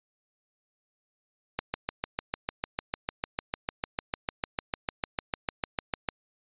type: click train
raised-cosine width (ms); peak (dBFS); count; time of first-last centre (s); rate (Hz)
0.3; -12; 31; 1.59-6.088; 6.67
effects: resampled to 8000 Hz